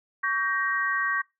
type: chord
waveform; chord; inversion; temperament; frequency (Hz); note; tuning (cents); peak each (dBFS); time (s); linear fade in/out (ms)
sine; G diminished; second; just; 1128.9 / 1568 / 1881.6; Db6 / G6 / Bb6; +31 / 0 / +16; -28; 0.23-1.22; 10
effects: noise-tail reverb RT60 0.2 s tail -21 dB re dry